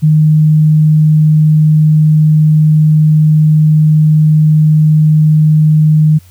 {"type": "tone", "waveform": "sine", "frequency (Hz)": 154.2, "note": "D#3", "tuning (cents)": -15, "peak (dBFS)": -4, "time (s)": [0.02, 6.19], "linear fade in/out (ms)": 20, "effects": ["added 89 Hz sine -38 dBFS peak until 6.3 s", "white hiss -47 dBFS RMS until 6.3 s"]}